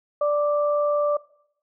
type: tone pair together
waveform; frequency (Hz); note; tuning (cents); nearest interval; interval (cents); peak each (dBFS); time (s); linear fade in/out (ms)
sine; 587.3 / 1174.6; D5 / D6; 0 / 0; octave; 1200; -19 / -27; 0.21-1.17; 5
effects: noise-tail reverb RT60 0.7 s tail -21 dB re dry